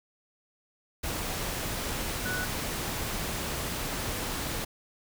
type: tone in noise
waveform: sine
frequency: 1480 Hz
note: F#6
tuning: in tune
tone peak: -32 dBFS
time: 2.25-2.45 s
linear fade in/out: 10 ms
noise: pink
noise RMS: -33 dBFS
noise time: 1.03-4.65 s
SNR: -2 dB
effects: none